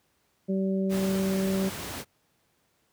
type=harmonic tone; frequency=192 Hz; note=G3; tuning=36 cents flat; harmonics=1 / 2 / 3; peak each=-25 / -31 / -35 dBFS; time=0.48-1.7 s; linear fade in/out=20 ms
type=noise; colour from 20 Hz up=pink; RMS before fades=-36 dBFS; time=0.89-2.05 s; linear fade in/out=50 ms
effects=pink hiss -70 dBFS RMS until 2.92 s + high-pass 80 Hz 12 dB/octave